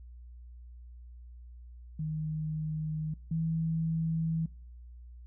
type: tone pair in turn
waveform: sine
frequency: 155.56 / 162.45 Hz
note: D#3 / E3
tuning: 0 / -25 cents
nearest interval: minor second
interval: 75 cents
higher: second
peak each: -31 / -28 dBFS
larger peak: second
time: 1.99-3.14 / 3.31-4.46 s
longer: neither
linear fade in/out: 5 ms
effects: noise-tail reverb RT60 0.6 s tail -24 dB re dry + added 60 Hz sine -46 dBFS peak until 5.26 s